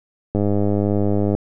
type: click train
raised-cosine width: 2 ms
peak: -7 dBFS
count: 103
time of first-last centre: 0.35-1.35 s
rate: 102 Hz
effects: none